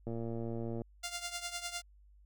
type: click train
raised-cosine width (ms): 2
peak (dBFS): -27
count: 87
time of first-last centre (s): 0.07-0.818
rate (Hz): 115
type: tone with tremolo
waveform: 5% pulse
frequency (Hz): 698.5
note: F5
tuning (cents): 0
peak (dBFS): -24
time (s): 1.03-1.82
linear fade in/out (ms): 10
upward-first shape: triangle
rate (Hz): 9.9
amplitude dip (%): 80
effects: added 50 Hz sine -58 dBFS peak until 2.25 s